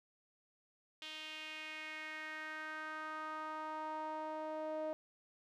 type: tone with band-pass filter sweep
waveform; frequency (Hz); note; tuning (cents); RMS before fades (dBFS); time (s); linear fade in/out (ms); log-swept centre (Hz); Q
sawtooth; 311.1; D#4; 0; -44; 1.02-4.93; 0; 3200 to 630; 3.3
effects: none